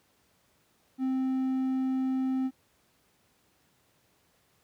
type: tone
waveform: triangle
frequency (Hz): 261.6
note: C4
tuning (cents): 0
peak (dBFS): -24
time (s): 0.98-2.51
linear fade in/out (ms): 50
effects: pink hiss -68 dBFS RMS until 4.63 s + high-pass 80 Hz 12 dB/octave